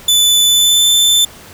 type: tone with pitch glide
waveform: sawtooth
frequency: 3495 to 3536 Hz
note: A7 to A7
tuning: -12 to +8 cents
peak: -5 dBFS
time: 0.08-1.25 s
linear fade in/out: 5 ms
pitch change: +20 cents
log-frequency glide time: 0.47-0.89 s
effects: pink hiss -37 dBFS RMS until 1.53 s